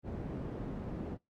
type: low-pass noise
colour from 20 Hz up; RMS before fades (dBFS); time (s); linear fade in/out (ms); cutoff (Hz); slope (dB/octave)
white; -40; 0.03-1.18; 50; 300; 12
effects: noise-tail reverb RT60 0.2 s tail -24 dB re dry + AAC 64 kbps